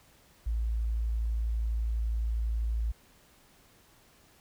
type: tone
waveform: sine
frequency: 56.1 Hz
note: A1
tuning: 34 cents sharp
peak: -27 dBFS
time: 0.46-2.92 s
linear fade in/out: 10 ms
effects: pink hiss -61 dBFS RMS until 4.4 s